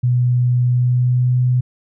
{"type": "tone with pitch glide", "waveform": "sine", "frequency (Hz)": [123.5, 125.37], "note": ["B2", "B2"], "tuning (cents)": [0, 26], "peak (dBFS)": -12, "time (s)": [0.03, 1.61], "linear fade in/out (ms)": 10, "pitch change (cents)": 26, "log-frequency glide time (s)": [0.67, 1.39], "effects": []}